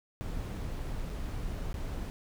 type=noise with dropouts; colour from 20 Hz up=brown; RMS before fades=-36 dBFS; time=0.21-2.1 s; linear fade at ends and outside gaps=0 ms; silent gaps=1.094-1.1 / 1.73-1.742 s; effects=none